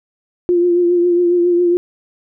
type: tone with vibrato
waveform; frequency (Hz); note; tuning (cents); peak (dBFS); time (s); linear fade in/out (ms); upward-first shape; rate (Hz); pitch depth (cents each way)
sine; 350.3; F4; +5; -10; 0.49-1.77; 0; triangle; 7.3; 37
effects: none